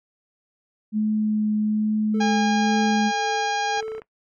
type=tone with vibrato; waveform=sine; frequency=213.6 Hz; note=G#3; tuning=49 cents sharp; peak=-19 dBFS; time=0.92-3.12 s; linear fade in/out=50 ms; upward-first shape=triangle; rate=1.2 Hz; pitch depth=10 cents each way
type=tone with tremolo; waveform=triangle; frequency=440 Hz; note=A4; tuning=in tune; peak=-25 dBFS; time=2.14-4 s; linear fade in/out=5 ms; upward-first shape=sine; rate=1.9 Hz; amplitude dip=60%
type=harmonic tone; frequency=814 Hz; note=G#5; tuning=35 cents flat; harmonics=1 / 2 / 3 / 4 / 5 / 6 / 7 / 8; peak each=-23 / -29 / -33 / -35 / -37 / -39 / -40 / -41 dBFS; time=2.2-3.81 s; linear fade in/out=10 ms
type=clicks; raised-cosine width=0.5 ms; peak=-27 dBFS; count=7; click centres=3.775 / 3.827 / 3.881 / 3.919 / 3.95 / 3.981 / 4.019 s
effects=noise-tail reverb RT60 0.1 s tail -20 dB re dry